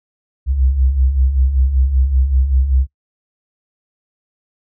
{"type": "beating tone pair", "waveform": "sine", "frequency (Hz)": [61.7, 66.9], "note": ["B1", "C2"], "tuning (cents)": [-1, 39], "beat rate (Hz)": 5.2, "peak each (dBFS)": [-19, -12], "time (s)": [0.46, 2.87], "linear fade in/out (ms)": 50, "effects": ["noise-tail reverb RT60 0.1 s tail -20 dB re dry"]}